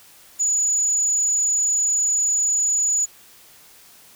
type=tone; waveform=sine; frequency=6910 Hz; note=A8; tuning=32 cents flat; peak=-17 dBFS; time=0.39-3.06 s; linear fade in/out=20 ms; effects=white hiss -49 dBFS RMS until 4.15 s